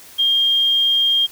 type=tone; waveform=sine; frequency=3214 Hz; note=G7; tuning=43 cents sharp; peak=-13 dBFS; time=0.18-1.27 s; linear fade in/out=20 ms; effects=white hiss -42 dBFS RMS until 1.31 s